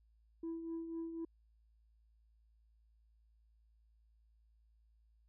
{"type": "tone with tremolo", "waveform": "sine", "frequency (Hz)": 330, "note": "E4", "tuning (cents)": 2, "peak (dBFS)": -36, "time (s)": [0.43, 1.25], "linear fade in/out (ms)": 5, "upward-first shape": "triangle", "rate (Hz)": 4, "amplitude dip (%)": 60, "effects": ["tanh soft clip ceiling -37 dBFS", "added 55 Hz sine -67 dBFS peak until 5.28 s"]}